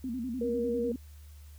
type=tone with vibrato; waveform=sine; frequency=244.2 Hz; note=B3; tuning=19 cents flat; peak=-32 dBFS; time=0.04-0.96 s; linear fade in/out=2 ms; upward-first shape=square; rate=10 Hz; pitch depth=110 cents each way
type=tone; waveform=sine; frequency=473.5 Hz; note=A#4; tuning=27 cents sharp; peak=-29 dBFS; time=0.41-0.92 s; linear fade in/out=5 ms
effects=added 74 Hz sine -47 dBFS peak until 1.58 s + white hiss -62 dBFS RMS until 1.58 s